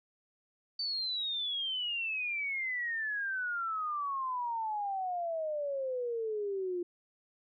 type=exponential sweep; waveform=sine; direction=down; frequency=4589 to 346.9 Hz; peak=-32 dBFS; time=0.79-6.83 s; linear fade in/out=5 ms; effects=none